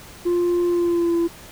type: tone with pitch glide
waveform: sine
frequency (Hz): 350 to 338.3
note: F4 to E4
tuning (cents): +4 to +45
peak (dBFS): -14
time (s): 0.25-1.28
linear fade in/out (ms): 20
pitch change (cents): -59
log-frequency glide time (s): 0.67-1.16
effects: tanh soft clip ceiling -16 dBFS + pink hiss -42 dBFS RMS until 1.51 s